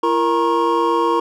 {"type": "tone cluster", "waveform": "triangle", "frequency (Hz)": [338.6, 466.7, 943, 1085], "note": ["E4", "A#4", "A#5", "C#6"], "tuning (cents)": [46, 2, 20, -37], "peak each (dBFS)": -18, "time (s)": [0.03, 1.2], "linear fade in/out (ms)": 5, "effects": []}